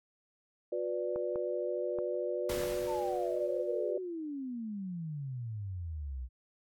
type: chord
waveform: sine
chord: B minor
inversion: second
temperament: equal with one note detuned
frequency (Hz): 360.9 / 493.9 / 587.3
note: F#4 / B4 / D5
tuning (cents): -43 / 0 / 0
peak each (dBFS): -36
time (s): 0.72-3.98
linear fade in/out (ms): 5
type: clicks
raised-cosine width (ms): 1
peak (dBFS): -28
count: 5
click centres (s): 1.16 / 1.358 / 1.987 / 2.55 / 2.636
type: noise with exponential decay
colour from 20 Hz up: pink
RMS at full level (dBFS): -37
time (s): 2.49-3.92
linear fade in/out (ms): 5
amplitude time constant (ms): 310
type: exponential sweep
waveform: sine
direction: down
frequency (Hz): 932.3 to 59.6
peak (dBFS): -36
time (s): 2.86-6.29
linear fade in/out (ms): 50
effects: AAC 64 kbps